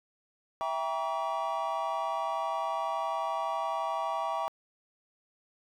triangle chord, E diminished seventh, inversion none, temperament just, 659.3 / 791.1 / 949.3 / 1139.2 Hz, E5 / G5 / Bb5 / Db6, 0 / +16 / +31 / +47 cents, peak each -33 dBFS, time 0.61-4.48 s, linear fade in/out 0 ms, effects tanh soft clip ceiling -19 dBFS

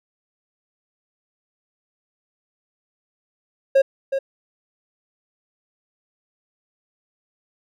triangle tone with echo, 542 Hz, C#5, 39 cents flat, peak -9 dBFS, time 3.75-3.82 s, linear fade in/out 10 ms, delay 370 ms, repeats 1, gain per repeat -8 dB, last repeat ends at 4.19 s, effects none

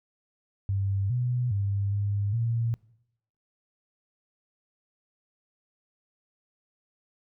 sine tone with pitch steps, 98.2 / 123.5 / 99.8 / 101.4 / 115.9 Hz, G2 / B2 / G2 / G#2 / A#2, +4 / 0 / +32 / -41 / -10 cents, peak -24 dBFS, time 0.69-2.74 s, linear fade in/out 0 ms, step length 410 ms, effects noise-tail reverb RT60 0.8 s tail -23 dB re dry

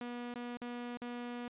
sawtooth tone with dropouts, 242 Hz, B3, 35 cents flat, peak -36 dBFS, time 0.01-1.48 s, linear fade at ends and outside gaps 2 ms, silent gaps 0.34-0.357 / 0.571-0.616 / 0.972-1.017 s, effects resampled to 8000 Hz

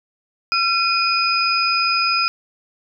sine tone cluster, 1359 / 2477 / 5000 Hz, F6 / D#7 / D#8, -48 / -8 / +8 cents, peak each -20 dBFS, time 0.52-2.28 s, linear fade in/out 0 ms, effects none

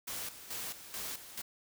white noise with tremolo, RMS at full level -40 dBFS, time 0.07-1.42 s, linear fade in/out 10 ms, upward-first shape square, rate 2.3 Hz, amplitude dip 70%, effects none

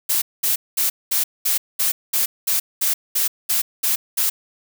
blue noise bursts, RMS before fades -19 dBFS, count 13, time 0.09-4.3 s, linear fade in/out 10 ms, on 130 ms, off 210 ms, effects none

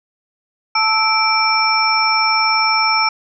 sine tone cluster, 879 / 1311 / 2333 / 5400 Hz, A5 / E6 / D7 / E8, -2 / -10 / -12 / +41 cents, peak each -18 dBFS, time 0.75-3.09 s, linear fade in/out 5 ms, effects none

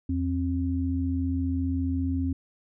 sine tone pair together, 83.8 / 266.2 Hz, E2 / C4, +29 / +30 cents, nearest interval octave + minor sixth, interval 2001 cents, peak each -27 dBFS, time 0.09-2.33 s, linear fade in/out 5 ms, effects none

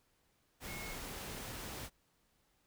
sine tone in noise, 2178 Hz, C#7, 31 cents flat, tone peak -47 dBFS, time 0.66-0.97 s, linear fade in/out 50 ms, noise pink, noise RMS -45 dBFS, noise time 0.6-1.9 s, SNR -5 dB, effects pink hiss -75 dBFS RMS until 2.66 s

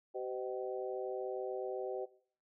harmonic tone with a mistuned harmonic, 127.6 Hz, C3, 43 cents flat, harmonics 3 / 4 / 5 / 6, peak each -40 / -42 / -44 / -46 dBFS, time 0.14-2.06 s, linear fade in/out 20 ms, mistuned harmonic 5, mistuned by -52 cents, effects noise-tail reverb RT60 0.5 s tail -18 dB re dry

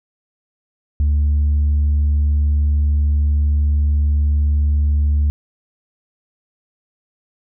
sine tone with tanh clipping, 73.42 Hz, D2, in tune, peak -13 dBFS, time 1-5.3 s, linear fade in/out 0 ms, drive 1 dB, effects none

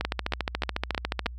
two click trains, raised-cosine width 0.3 ms, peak -10 / -11 dBFS, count 18 / 5, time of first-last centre 0.05-1.264 / 0.01-1.26 s, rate 14 / 3.2 Hz, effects added 60 Hz sine -37 dBFS peak until 1.38 s

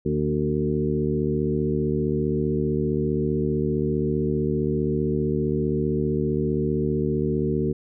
harmonic tone with a mistuned harmonic, 75.3 Hz, D2, 44 cents sharp, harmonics 1 / 2 / 3 / 4 / 5 / 6, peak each -32 / -26 / -27 / -31 / -26 / -30 dBFS, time 0.05-7.73 s, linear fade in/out 10 ms, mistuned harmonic 4, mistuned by -34 cents, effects none

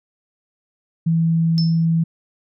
sine tone, 164.5 Hz, E3, 3 cents flat, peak -14 dBFS, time 1.06-2.04 s, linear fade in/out 10 ms
sine tone with exponential decay, 5274 Hz, E8, in tune, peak -21 dBFS, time 1.58-1.85 s, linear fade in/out 0 ms, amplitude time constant 58 ms
effects none

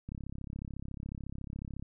click train, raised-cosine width 5 ms, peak -28 dBFS, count 60, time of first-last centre 0.09-1.825 s, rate 34 Hz, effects none

